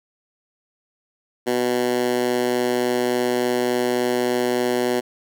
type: tone with high-pass filter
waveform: 10% pulse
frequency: 123.47 Hz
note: B2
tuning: in tune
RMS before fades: -21 dBFS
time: 1.46-5.01 s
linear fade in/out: 20 ms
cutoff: 310 Hz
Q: 2
effects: none